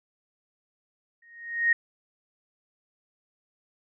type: tone with exponential growth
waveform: sine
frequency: 1864.7 Hz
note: A#6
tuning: in tune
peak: -16 dBFS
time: 1.22-1.73 s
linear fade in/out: 5 ms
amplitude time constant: 110 ms
effects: none